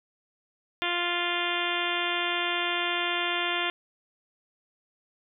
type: harmonic tone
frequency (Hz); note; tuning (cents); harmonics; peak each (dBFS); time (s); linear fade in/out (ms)
349.2; F4; 0; 1 / 2 / 3 / 4 / 5 / 6 / 7 / 8 / 9 / 10; -35 / -35 / -35 / -35 / -35 / -35 / -35 / -35 / -35 / -35; 0.82-3.7; 0
effects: none